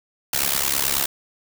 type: noise with amplitude modulation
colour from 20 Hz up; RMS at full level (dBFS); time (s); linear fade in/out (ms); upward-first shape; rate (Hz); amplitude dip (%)
white; -18; 0.33-1.06; 5; sine; 69.3; 90
effects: none